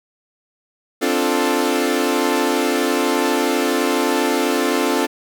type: chord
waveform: sawtooth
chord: D minor seventh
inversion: third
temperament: equal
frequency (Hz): 261.6 / 293.7 / 349.2 / 440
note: C4 / D4 / F4 / A4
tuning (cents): 0 / 0 / 0 / 0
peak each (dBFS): -18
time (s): 1.01-5.07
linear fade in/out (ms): 20
effects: none